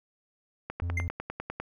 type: click train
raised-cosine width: 0.5 ms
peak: -19 dBFS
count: 10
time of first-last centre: 0.7-1.6 s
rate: 10 Hz
type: tone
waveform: triangle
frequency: 86.4 Hz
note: F2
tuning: 18 cents flat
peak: -27 dBFS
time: 0.82-1.08 s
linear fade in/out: 0 ms
type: tone with exponential decay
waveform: triangle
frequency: 2093 Hz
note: C7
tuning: in tune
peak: -24 dBFS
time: 0.97-1.09 s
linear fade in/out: 5 ms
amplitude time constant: 24 ms
effects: none